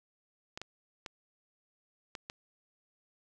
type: clicks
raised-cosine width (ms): 0.2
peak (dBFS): -23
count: 5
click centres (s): 0.575 / 0.616 / 1.062 / 2.152 / 2.299
effects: none